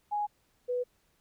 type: tone pair in turn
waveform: sine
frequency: 830.6 / 493.9 Hz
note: G#5 / B4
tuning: 0 / 0 cents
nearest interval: major sixth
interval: 900 cents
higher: first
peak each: -28 dBFS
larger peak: neither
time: 0.11-0.27 / 0.68-0.84 s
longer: neither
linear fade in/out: 20 ms
effects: pink hiss -71 dBFS RMS until 1.2 s